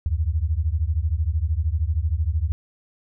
sine beating tone pair, 73.42 / 86.42 Hz, D2 / F2, 0 / -18 cents, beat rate 13 Hz, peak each -22 / -23 dBFS, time 0.06-2.52 s, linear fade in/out 0 ms, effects none

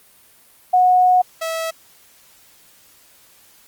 sine / sawtooth tone pair in turn, 731 / 651.2 Hz, F#5 / E5, -21 / -21 cents, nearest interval major second, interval 200 cents, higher first, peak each -10 / -18 dBFS, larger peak first, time 0.73-1.22 / 1.41-1.71 s, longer first, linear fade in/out 10 ms, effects white hiss -51 dBFS RMS until 3.67 s + Opus 32 kbps

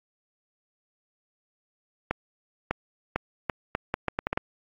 accelerating click train, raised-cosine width 0.5 ms, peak -10 dBFS, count 11, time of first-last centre 2.11-4.375 s, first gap 600 ms, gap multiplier 0.75, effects AAC 48 kbps

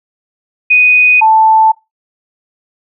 sine tone pair in turn, 2489 / 880 Hz, D#7 / A5, 0 / 0 cents, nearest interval octave + tritone, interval 1800 cents, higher first, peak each -4 dBFS, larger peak neither, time 0.7-1.21 / 1.21-1.72 s, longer neither, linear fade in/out 10 ms, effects noise-tail reverb RT60 0.2 s tail -21 dB re dry

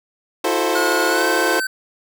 25% pulse chord, F# half-diminished seventh, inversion third, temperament equal with one note detuned, 329.6 / 363.2 / 440 / 523.3 Hz, E4 / F#4 / A4 / C5, 0 / -32 / 0 / 0 cents, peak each -19 dBFS, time 0.44-1.6 s, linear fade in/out 5 ms
square tone with pitch glide, 1443 to 1537.7 Hz, F#6 to G6, -44 to -34 cents, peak -21 dBFS, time 0.75-1.67 s, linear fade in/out 5 ms, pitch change +110 cents, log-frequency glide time 1.08-1.25 s
effects none

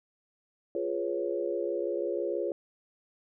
sine chord, C# dominant seventh, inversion first, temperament equal, 349.2 / 415.3 / 493.9 / 554.4 Hz, E#4 / G#4 / B4 / C#5, 0 / 0 / 0 / 0 cents, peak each -33 / -34 / -36 / -34 dBFS, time 0.75-2.52 s, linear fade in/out 2 ms, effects none

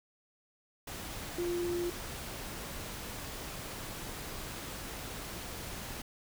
sine tone in noise, 348.9 Hz, F4, 2 cents flat, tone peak -31 dBFS, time 1.38-1.9 s, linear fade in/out 5 ms, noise pink, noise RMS -42 dBFS, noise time 0.87-6.02 s, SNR +8 dB, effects none

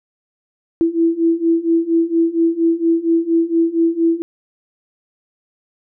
sine beating tone pair, 329.6 / 333.9 Hz, E4 / E4, 0 / +22 cents, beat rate 4.3 Hz, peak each -17 / -15 dBFS, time 0.81-4.22 s, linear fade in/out 0 ms, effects none

